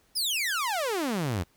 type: exponential sweep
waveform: sawtooth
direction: down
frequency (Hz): 5330 to 79.8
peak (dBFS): -23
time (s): 0.15-1.44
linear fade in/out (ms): 20
effects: pink hiss -65 dBFS RMS until 1.56 s